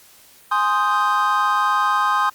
triangle chord, Ab major seventh, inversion none, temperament equal, 830.6 / 1046.5 / 1244.5 / 1568 Hz, Ab5 / C6 / Eb6 / G6, 0 / 0 / 0 / 0 cents, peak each -22 / -18 / -18 / -23 dBFS, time 0.51-2.3 s, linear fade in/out 10 ms, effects white hiss -49 dBFS RMS until 2.34 s + Opus 48 kbps

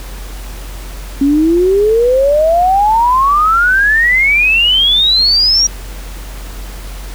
sine exponential sweep, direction up, 272.4 to 5750 Hz, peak -7 dBFS, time 1.21-5.67 s, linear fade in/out 5 ms, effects added 46 Hz sine -24 dBFS peak until 7.14 s + pink hiss -33 dBFS RMS until 7.14 s

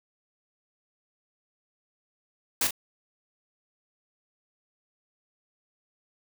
white noise with echo, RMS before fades -25 dBFS, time 2.61-2.67 s, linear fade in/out 2 ms, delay 38 ms, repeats 1, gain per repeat -7 dB, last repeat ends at 2.708 s, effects none

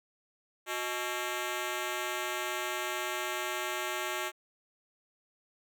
10% pulse ring-modulated tone, 493.9 Hz, B4, in tune, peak -21 dBFS, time 0.66-4.32 s, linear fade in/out 50 ms, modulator 129 Hz, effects none

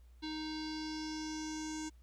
square tone with low-pass filter sweep, 311.1 Hz, D#4, in tune, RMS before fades -41 dBFS, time 0.22-1.9 s, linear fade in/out 20 ms, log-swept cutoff 4100 to 6900 Hz, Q 5.2, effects added 60 Hz sine -56 dBFS peak until 2.02 s + pink hiss -75 dBFS RMS until 2.02 s

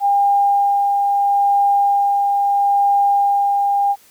sine tone with tremolo, 804 Hz, G5, 44 cents sharp, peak -11 dBFS, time 0-3.96 s, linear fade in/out 50 ms, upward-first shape sine, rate 0.76 Hz, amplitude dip 25%, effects white hiss -50 dBFS RMS until 4.1 s

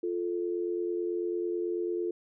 sine tone pair together, 349.2 / 438.3 Hz, F4 / A4, 0 / -7 cents, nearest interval major third, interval 393 cents, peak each -30 / -34 dBFS, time 0.03-2.11 s, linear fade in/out 5 ms, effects none

